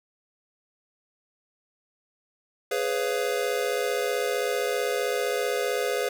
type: chord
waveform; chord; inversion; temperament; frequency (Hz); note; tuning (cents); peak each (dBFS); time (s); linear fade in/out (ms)
square; C# dominant seventh; second; just; 415.8 / 498.9 / 554.4 / 693; G#4 / B4 / C#5 / E#5; +2 / +17 / 0 / -14; -30 / -29 / -33 / -35; 2.71-6.09; 5
effects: none